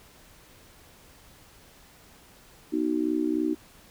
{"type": "tone with amplitude modulation", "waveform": "sine", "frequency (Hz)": 310.7, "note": "D#4", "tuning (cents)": -2, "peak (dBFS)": -19, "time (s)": [2.72, 3.55], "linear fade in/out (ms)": 20, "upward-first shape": "sine", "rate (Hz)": 63.4, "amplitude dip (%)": 100, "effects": ["pink hiss -54 dBFS RMS until 3.9 s"]}